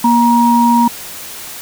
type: tone pair together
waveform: sine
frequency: 236.5 / 946 Hz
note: A#3 / A#5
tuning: +25 / +25 cents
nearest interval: 2 octaves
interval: 2400 cents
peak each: -10 dBFS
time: 0.04-0.88 s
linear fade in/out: 5 ms
effects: white hiss -29 dBFS RMS until 1.61 s